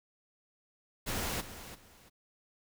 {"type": "noise with echo", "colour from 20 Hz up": "pink", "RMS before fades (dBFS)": -35, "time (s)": [1.06, 1.42], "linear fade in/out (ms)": 20, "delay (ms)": 340, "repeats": 2, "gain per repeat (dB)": -12, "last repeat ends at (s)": 2.1, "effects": []}